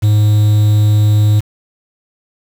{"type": "tone with quantisation", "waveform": "triangle", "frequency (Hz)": 105.6, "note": "G#2", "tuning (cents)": 29, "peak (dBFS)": -5, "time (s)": [0.02, 1.41], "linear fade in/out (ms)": 20, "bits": 5, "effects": []}